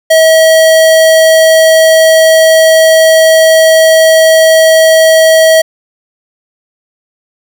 square tone, 642 Hz, E5, 46 cents flat, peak -3 dBFS, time 0.1-5.62 s, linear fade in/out 10 ms, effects none

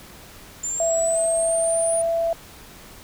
sine linear sweep, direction up, 7140 to 9630 Hz, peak -24 dBFS, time 0.63-2.02 s, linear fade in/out 10 ms
sine tone with pitch glide, 659.3 to 667 Hz, E5 to E5, 0 to +20 cents, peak -19 dBFS, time 0.8-2.33 s, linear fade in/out 2 ms, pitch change +20 cents, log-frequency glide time 1.15-1.86 s
effects pink hiss -44 dBFS RMS until 3.03 s

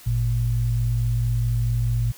sine tone pair together, 51.91 / 116.54 Hz, G#1 / A#2, 0 / 0 cents, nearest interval octave + major second, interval 1400 cents, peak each -25 / -20 dBFS, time 0.06-2.12 s, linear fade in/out 10 ms, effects white hiss -46 dBFS RMS until 2.17 s

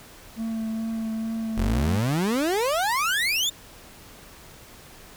triangle tone with vibrato, 223.3 Hz, A3, 26 cents sharp, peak -24 dBFS, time 0.36-2.01 s, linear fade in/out 50 ms, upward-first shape triangle, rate 2.3 Hz, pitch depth 18 cents each way
30% pulse exponential sweep, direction up, 40 to 3686 Hz, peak -19 dBFS, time 1.57-3.5 s, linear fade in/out 10 ms
effects pink hiss -47 dBFS RMS until 5.16 s

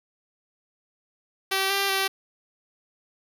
5% pulse tone with pitch steps, 386 / 394.9 / 387.1 Hz, G4 / G4 / G4, -27 / +13 / -22 cents, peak -11 dBFS, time 1.51-2.08 s, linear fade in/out 10 ms, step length 190 ms, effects none

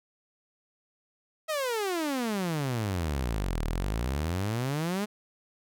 sawtooth exponential two-way sweep, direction down then up, 648 to 37.17 to 214.8 Hz, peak -24 dBFS, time 1.48-5.06 s, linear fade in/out 20 ms, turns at 3.63 s, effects none

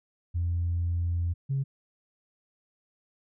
sine tone pair in turn, 86 / 136.52 Hz, F2 / C#3, -26 / -26 cents, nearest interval minor sixth, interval 800 cents, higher second, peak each -24 dBFS, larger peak neither, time 0.34-1.34 / 1.49-1.64 s, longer first, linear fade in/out 20 ms, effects tanh soft clip ceiling -21 dBFS

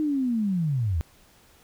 sine linear sweep, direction down, 313.2 to 72.4 Hz, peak -22 dBFS, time 0-1.01 s, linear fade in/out 0 ms, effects pink hiss -57 dBFS RMS until 1.63 s

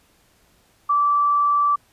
sine tone, 1162 Hz, D6, 19 cents flat, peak -15 dBFS, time 0.89-1.76 s, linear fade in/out 10 ms, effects pink hiss -59 dBFS RMS until 1.92 s + resampled to 32000 Hz

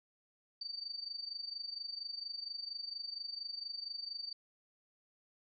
sine tone with amplitude modulation, 4607 Hz, D8, 34 cents flat, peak -37 dBFS, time 0.61-4.33 s, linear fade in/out 5 ms, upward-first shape sine, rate 24.3 Hz, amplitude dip 80%, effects none

